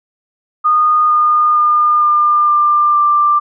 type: tone with pitch steps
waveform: sine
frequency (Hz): 1228 / 1218.8 / 1209.7 / 1200.6 / 1191.7 / 1182.7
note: D#6 / D#6 / D#6 / D6 / D6 / D6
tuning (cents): -23 / -36 / -49 / +38 / +25 / +12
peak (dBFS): -8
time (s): 0.64-3.4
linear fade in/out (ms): 20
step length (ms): 460
effects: none